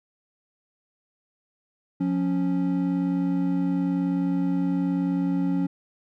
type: tone pair together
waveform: triangle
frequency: 178.19 / 277.2 Hz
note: F3 / C#4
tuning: +35 / 0 cents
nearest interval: minor sixth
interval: 765 cents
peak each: -23 / -22 dBFS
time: 2-5.67 s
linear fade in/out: 10 ms
effects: none